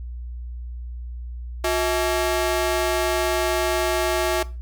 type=ring-modulated tone; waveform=sawtooth; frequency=501 Hz; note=B4; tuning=25 cents sharp; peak=-13 dBFS; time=1.64-4.43 s; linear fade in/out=5 ms; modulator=142 Hz; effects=noise-tail reverb RT60 0.3 s tail -18 dB re dry + added 60 Hz sine -30 dBFS peak until 4.61 s